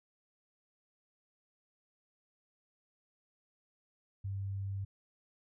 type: tone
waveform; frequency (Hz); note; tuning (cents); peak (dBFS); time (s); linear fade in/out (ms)
sine; 98.1; G2; +2; -35; 4.24-4.85; 10
effects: none